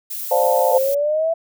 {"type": "noise", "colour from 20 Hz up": "violet", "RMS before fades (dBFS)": -28, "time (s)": [0.1, 0.95], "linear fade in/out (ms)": 10}
{"type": "chord", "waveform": "sine", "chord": "D minor seventh", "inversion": "third", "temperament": "equal", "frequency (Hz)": [523.3, 587.3, 698.5, 880], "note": ["C5", "D5", "F5", "A5"], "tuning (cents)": [0, 0, 0, 0], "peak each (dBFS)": [-17, -20, -20, -21], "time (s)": [0.31, 0.78], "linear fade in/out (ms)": 5}
{"type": "linear sweep", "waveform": "sine", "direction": "up", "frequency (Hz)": [505, 667], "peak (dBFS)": -16, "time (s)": [0.71, 1.34], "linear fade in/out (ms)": 10}
{"effects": []}